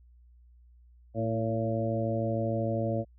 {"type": "harmonic tone with a mistuned harmonic", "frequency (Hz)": 112.9, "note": "A2", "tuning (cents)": 45, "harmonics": [1, 2, 3, 4, 5, 6], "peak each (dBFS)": [-31, -34, -36, -39, -32, -37], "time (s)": [1.14, 3.05], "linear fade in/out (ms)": 50, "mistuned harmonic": 3, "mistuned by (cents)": -34, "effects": ["added 60 Hz sine -54 dBFS peak until 3.18 s"]}